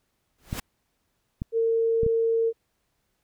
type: noise with exponential growth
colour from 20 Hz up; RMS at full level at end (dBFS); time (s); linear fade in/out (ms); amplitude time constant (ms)
pink; -29; 0.38-0.6; 5; 46
type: clicks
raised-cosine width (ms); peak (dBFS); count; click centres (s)
5; -17; 4; 0.529 / 1.419 / 2.033 / 2.064
type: tone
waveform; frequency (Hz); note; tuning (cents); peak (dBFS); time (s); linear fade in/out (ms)
sine; 455.3; A#4; -41; -20; 1.52-2.53; 50
effects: pink hiss -74 dBFS RMS until 3.23 s